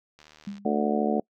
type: click train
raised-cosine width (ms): 0.2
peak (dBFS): -33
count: 31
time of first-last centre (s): 0.19-0.581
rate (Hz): 76.7
type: tone with exponential decay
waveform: sine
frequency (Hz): 201.2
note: G3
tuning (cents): +45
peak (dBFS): -29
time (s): 0.47-0.82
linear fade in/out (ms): 5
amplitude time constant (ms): 74
type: harmonic tone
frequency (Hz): 73.42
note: D2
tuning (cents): 0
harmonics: 3 / 4 / 5 / 6 / 7 / 8 / 9 / 10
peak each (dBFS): -26 / -31 / -32 / -29 / -37 / -31 / -38 / -30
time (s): 0.65-1.2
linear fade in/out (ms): 5
effects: noise-tail reverb RT60 0.1 s tail -26 dB re dry